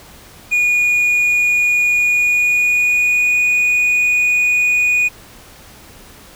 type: tone with pitch glide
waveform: triangle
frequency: 2447 to 2465 Hz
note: D#7 to D#7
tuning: -29 to -17 cents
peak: -10 dBFS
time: 0.51-5.09 s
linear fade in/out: 20 ms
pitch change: +12 cents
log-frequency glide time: 2-3.42 s
effects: pink hiss -41 dBFS RMS until 6.35 s